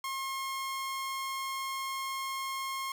sawtooth tone, 1074 Hz, C6, 45 cents sharp, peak -30 dBFS, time 0.04-2.92 s, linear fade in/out 2 ms, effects 12-bit

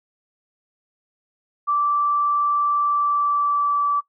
sine tone with pitch glide, 1167 to 1156.3 Hz, D6 to D6, -11 to -27 cents, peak -17 dBFS, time 1.67-4.01 s, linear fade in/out 20 ms, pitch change -16 cents, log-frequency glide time 2.83-3.88 s, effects noise-tail reverb RT60 0.1 s tail -20 dB re dry

